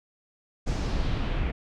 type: noise with low-pass filter sweep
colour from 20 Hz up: brown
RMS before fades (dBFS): -27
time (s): 0.66-1.52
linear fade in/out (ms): 20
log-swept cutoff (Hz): 6800 to 2400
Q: 1.8
effects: none